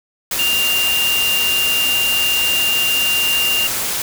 sine tone in noise, 2794 Hz, F7, in tune, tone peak -15 dBFS, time 0.39-3.67 s, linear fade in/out 2 ms, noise white, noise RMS -21 dBFS, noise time 0.31-4.02 s, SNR +3 dB, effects none

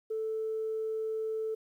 sine tone, 440 Hz, A4, in tune, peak -30 dBFS, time 0.1-1.55 s, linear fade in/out 10 ms, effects tanh soft clip ceiling -26 dBFS + 11-bit

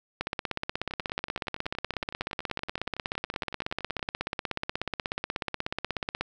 two click trains, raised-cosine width 0.3 ms, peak -23 / -13 dBFS, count 35 / 100, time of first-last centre 0.91-4.088 / 0.21-6.21 s, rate 10.7 / 16.5 Hz, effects none

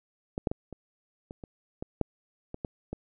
clicks, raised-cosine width 2 ms, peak -18 / -12 / -17 / -27 / -27 / -28 / -21 / -12 / -23 / -19 / -21 dBFS, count 11, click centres 0.379 / 0.472 / 0.515 / 0.727 / 1.309 / 1.438 / 1.825 / 2.013 / 2.544 / 2.648 / 2.93 s, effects none

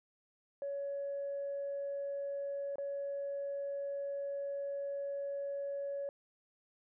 sine tone with dropouts, 561 Hz, C#5, 21 cents sharp, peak -35 dBFS, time 0.62-6.09 s, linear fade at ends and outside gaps 1 ms, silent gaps 2.757-2.783 s, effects tanh soft clip ceiling -32 dBFS

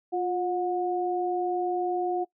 sine tone pair together, 353.4 / 725.4 Hz, F4 / F#5, +21 / -34 cents, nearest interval octave, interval 1245 cents, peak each -27 / -28 dBFS, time 0.12-2.25 s, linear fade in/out 20 ms, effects noise-tail reverb RT60 0.1 s tail -21 dB re dry

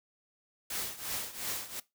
white noise with tremolo, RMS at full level -34 dBFS, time 0.7-1.8 s, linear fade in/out 5 ms, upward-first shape triangle, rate 2.8 Hz, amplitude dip 85%, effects noise-tail reverb RT60 0.2 s tail -20 dB re dry

